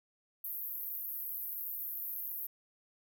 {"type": "band-pass noise", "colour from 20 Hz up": "white", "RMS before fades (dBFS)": -40, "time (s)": [0.44, 2.47], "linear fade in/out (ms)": 5, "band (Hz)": [12000, 16000], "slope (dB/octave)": 96, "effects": []}